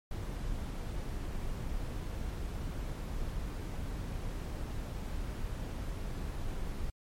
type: noise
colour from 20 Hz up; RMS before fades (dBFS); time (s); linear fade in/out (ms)
brown; -37; 0.11-6.9; 2
effects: MP3 64 kbps